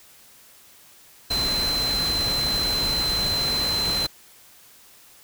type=tone in noise; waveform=sine; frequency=4077 Hz; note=C8; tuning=46 cents flat; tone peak=-22 dBFS; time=1.3-4.07 s; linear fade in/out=10 ms; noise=pink; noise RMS=-29 dBFS; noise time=1.3-4.07 s; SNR=+4 dB; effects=white hiss -51 dBFS RMS until 5.23 s